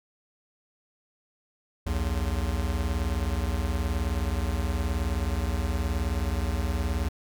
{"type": "beating tone pair", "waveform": "square", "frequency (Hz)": [61.74, 80.74], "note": ["B1", "E2"], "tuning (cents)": [0, -35], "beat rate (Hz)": 19, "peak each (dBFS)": -29, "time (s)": [1.86, 7.09], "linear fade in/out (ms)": 10, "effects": []}